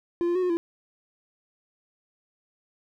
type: tone with pitch steps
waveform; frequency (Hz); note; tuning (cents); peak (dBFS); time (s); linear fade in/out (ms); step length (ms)
triangle; 345 / 347.6 / 368.7 / 360.7 / 338; F4 / F4 / F#4 / F#4 / E4; -21 / -8 / -6 / -44 / +43; -20; 0.21-0.57; 0; 72
effects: none